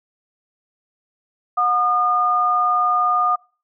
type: tone pair together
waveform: sine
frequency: 726 / 1217.7 Hz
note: F#5 / D#6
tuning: -33 / -38 cents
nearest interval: major sixth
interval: 895 cents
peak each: -21 / -16 dBFS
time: 1.57-3.36 s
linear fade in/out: 10 ms
effects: noise-tail reverb RT60 0.4 s tail -25 dB re dry